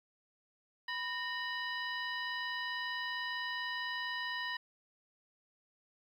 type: harmonic tone with a mistuned harmonic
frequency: 987.8 Hz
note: B5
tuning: in tune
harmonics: 1 / 2 / 3 / 4 / 5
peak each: -42 / -38 / -44 / -47 / -49 dBFS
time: 0.88-4.57 s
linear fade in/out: 5 ms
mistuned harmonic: 2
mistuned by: -120 cents
effects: 11-bit